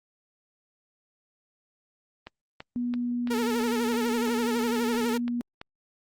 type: click train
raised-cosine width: 0.3 ms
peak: -23 dBFS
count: 11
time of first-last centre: 2.27-5.614 s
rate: 2.99 Hz
type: tone with pitch glide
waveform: sine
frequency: 243 to 240.2 Hz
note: B3 to B3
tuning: -28 to -48 cents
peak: -26 dBFS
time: 2.76-5.41 s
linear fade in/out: 0 ms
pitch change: -20 cents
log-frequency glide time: 2.89-3.89 s
type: tone with vibrato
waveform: sawtooth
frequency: 450.9 Hz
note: A4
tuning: 42 cents sharp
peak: -24 dBFS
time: 3.3-5.18 s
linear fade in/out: 10 ms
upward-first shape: sine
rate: 12 Hz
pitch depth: 100 cents each way
effects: Opus 24 kbps